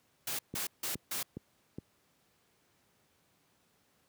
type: noise bursts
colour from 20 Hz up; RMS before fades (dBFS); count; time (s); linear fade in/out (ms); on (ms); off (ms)
white; -36; 4; 0.27-1.23; 5; 120; 160
type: click train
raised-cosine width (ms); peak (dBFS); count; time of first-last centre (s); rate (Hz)
3; -26; 4; 0.54-1.785; 2.41
effects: pink hiss -71 dBFS RMS until 4.08 s + high-pass 100 Hz 12 dB/octave